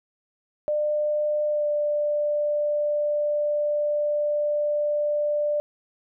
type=tone with pitch glide; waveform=sine; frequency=599 to 591.8 Hz; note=D5 to D5; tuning=+34 to +13 cents; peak=-21 dBFS; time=0.68-5.6 s; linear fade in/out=0 ms; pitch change=-21 cents; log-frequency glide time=1.49-1.66 s; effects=none